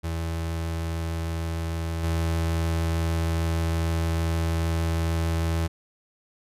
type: tone with level steps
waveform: 35% pulse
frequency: 82.41 Hz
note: E2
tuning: in tune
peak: -25 / -21 dBFS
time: 0.03-5.68 s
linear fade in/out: 20 ms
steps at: 2.03 s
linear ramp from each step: 10 ms
effects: resampled to 32000 Hz